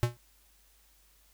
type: tone with exponential decay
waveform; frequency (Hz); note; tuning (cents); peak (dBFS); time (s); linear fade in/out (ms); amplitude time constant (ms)
square; 120; B2; -49; -20; 0.03-0.17; 0; 29
effects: added 50 Hz sine -65 dBFS peak until 1.33 s + white hiss -65 dBFS RMS until 1.33 s